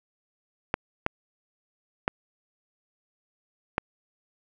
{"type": "clicks", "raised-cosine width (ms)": 0.5, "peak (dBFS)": -8, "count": 4, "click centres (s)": [0.741, 1.064, 2.079, 3.781], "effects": []}